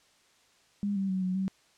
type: tone with pitch steps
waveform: sine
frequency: 202.8 / 194.2 / 187.8 / 184.4 / 191.1 Hz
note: G#3 / G3 / F#3 / F#3 / G3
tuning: -41 / -16 / +26 / -6 / -44 cents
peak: -27 dBFS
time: 0.83-1.48 s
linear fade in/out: 0 ms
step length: 130 ms
effects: white hiss -64 dBFS RMS until 1.77 s + low-pass 7000 Hz 12 dB/octave

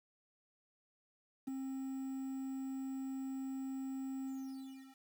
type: tone with ADSR envelope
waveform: triangle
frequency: 266.4 Hz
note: C4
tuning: 31 cents sharp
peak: -32 dBFS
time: 1.47-4.99 s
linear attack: 12 ms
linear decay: 4 ms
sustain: -5 dB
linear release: 720 ms
effects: 10-bit

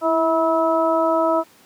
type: harmonic tone with a mistuned harmonic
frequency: 324.2 Hz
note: E4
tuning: 29 cents flat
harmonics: 1 / 2 / 3 / 4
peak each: -22 / -18 / -23 / -23 dBFS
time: 0.01-1.44 s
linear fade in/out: 50 ms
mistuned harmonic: 1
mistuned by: +29 cents
effects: pink hiss -51 dBFS RMS until 1.65 s + high-pass 200 Hz 12 dB/octave

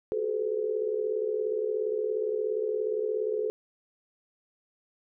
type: tone cluster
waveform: sine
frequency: 374.2 / 391.3 / 431.3 / 504 Hz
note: F#4 / G4 / A4 / B4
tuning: +20 / -3 / -35 / +35 cents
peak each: -37 / -37 / -28 / -34 dBFS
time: 0.12-3.5 s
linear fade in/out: 0 ms
effects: none

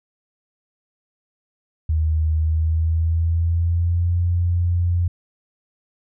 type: tone with pitch glide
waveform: sine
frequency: 78.7 to 87.32 Hz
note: D#2 to F2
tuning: +20 to 0 cents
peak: -16 dBFS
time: 1.89-5.08 s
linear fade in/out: 5 ms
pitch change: +180 cents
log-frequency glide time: 2.38-4.16 s
effects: none

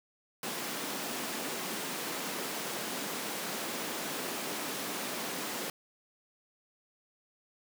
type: high-pass noise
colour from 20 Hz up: pink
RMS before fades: -37 dBFS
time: 0.43-5.7 s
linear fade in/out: 2 ms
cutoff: 200 Hz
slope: 24 dB/octave
effects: none

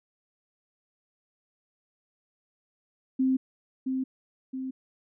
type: tone with echo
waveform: sine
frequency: 261.6 Hz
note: C4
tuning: in tune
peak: -21 dBFS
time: 3.19-3.37 s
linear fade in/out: 10 ms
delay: 670 ms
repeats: 2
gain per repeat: -5 dB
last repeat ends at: 4.71 s
effects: none

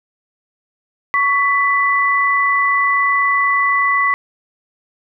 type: tone pair together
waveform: sine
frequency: 1119.7 / 1988 Hz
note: C#6 / B6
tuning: +17 / +11 cents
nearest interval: minor seventh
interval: 994 cents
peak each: -15 dBFS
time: 1.14-4.14 s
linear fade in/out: 0 ms
effects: none

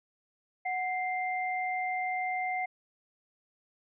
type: tone pair together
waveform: sine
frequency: 740 / 2093 Hz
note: F#5 / C7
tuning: 0 / 0 cents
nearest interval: octave + tritone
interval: 1800 cents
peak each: -31 / -34 dBFS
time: 0.65-2.66 s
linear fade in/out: 10 ms
effects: none

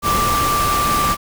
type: tone in noise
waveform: sine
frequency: 1174.7 Hz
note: D6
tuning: in tune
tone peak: -16 dBFS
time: 0.02-1.17 s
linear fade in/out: 50 ms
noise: pink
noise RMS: -21 dBFS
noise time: 0.02-1.17 s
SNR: +2 dB
effects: none

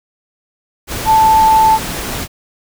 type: tone in noise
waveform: sine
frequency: 880 Hz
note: A5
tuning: in tune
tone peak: -6 dBFS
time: 1.05-1.79 s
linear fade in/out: 50 ms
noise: pink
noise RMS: -22 dBFS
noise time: 0.87-2.28 s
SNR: +13 dB
effects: none

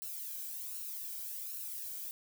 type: noise with flanger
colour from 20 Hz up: violet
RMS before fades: -42 dBFS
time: 0.02-2.11 s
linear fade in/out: 0 ms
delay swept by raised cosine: 0.72 to 1.3 ms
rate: 1.3 Hz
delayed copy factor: +0.65
effects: none

